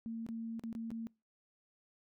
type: tone with dropouts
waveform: sine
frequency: 227.4 Hz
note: A#3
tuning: 43 cents flat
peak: -38 dBFS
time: 0.06-1.07 s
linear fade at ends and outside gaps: 0 ms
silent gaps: 0.265-0.288 / 0.595-0.637 / 0.728-0.751 / 0.905-0.915 s
effects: noise-tail reverb RT60 0.3 s tail -26 dB re dry